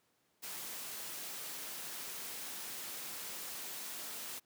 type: noise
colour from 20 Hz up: white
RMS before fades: -44 dBFS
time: 0.42-4.4 s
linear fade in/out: 20 ms
effects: pink hiss -75 dBFS RMS until 4.45 s + high-pass 150 Hz 12 dB/octave